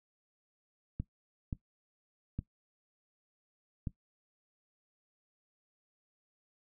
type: clicks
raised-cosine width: 5 ms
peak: -23 dBFS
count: 4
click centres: 1 / 1.528 / 2.39 / 3.872 s
effects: noise-tail reverb RT60 0.1 s tail -17 dB re dry